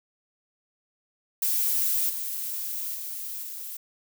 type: noise with level steps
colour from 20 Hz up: violet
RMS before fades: -25 / -32 / -35 / -37 dBFS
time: 1.42-3.77 s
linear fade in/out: 5 ms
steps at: 2.09 / 2.94 / 3.42 s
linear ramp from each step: 10 ms
effects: none